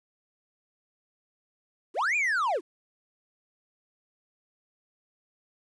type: linear two-way sweep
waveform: triangle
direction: up then down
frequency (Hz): 281.4 to 2489 to 281.4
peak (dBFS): -22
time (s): 1.94-2.61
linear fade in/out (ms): 50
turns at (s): 2.16
effects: resampled to 22050 Hz + 10-bit